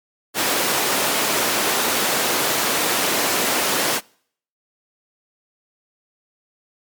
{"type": "high-pass noise", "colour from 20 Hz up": "pink", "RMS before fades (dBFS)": -20, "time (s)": [0.34, 4.01], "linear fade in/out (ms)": 50, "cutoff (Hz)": 330, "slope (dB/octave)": 12, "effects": ["noise-tail reverb RT60 0.6 s tail -26 dB re dry", "MP3 96 kbps"]}